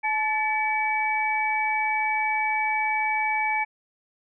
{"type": "tone cluster", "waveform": "sine", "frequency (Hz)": [861, 1755, 2283], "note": ["A5", "A6", "D7"], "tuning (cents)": [-38, -5, -50], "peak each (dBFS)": [-25, -33, -25], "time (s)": [0.03, 3.65], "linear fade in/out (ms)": 20, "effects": []}